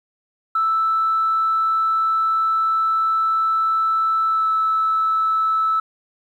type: tone with pitch glide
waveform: sine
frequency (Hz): 1318.5 to 1309.4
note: E6 to E6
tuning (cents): 0 to -12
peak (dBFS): -15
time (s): 0.55-5.8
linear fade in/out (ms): 5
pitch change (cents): -12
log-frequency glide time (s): 4.27-4.48
effects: tanh soft clip ceiling -11 dBFS + 9-bit